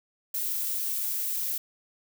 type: noise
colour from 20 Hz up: violet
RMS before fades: -30 dBFS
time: 0.34-1.58 s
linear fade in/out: 5 ms
effects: none